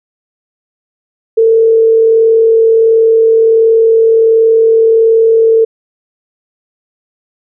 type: tone with frequency modulation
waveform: sine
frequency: 450.4 Hz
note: A4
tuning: 40 cents sharp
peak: -4 dBFS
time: 1.37-5.65 s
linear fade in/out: 10 ms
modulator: 41.4 Hz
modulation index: 0.23
effects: none